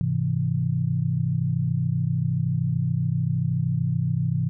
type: chord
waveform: sine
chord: Ab augmented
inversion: none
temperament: equal with one note detuned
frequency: 103.83 / 131.42 / 164.81 Hz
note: Ab2 / C3 / E3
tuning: 0 / +8 / 0 cents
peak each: -28 / -24 / -25 dBFS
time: 0.01-4.49 s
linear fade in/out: 0 ms
effects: none